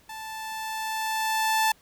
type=tone with level ramp; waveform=sawtooth; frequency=879 Hz; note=A5; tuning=2 cents flat; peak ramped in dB=-33 to -16 dBFS; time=0.09-1.72 s; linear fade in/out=5 ms; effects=pink hiss -59 dBFS RMS until 1.81 s